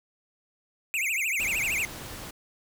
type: tone with vibrato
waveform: square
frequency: 2400 Hz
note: D7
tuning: 37 cents sharp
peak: -26 dBFS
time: 0.94-1.85 s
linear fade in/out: 0 ms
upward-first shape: triangle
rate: 13 Hz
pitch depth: 280 cents each way
type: noise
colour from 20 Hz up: pink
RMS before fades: -40 dBFS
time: 1.39-2.31 s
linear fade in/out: 10 ms
effects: none